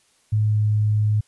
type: tone with pitch glide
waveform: sine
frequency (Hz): 107 to 106.14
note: A2 to G#2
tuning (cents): -48 to +38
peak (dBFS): -16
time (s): 0.32-1.21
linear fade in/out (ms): 10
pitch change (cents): -14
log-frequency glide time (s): 0.43-0.58
effects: white hiss -61 dBFS RMS until 1.27 s + resampled to 24000 Hz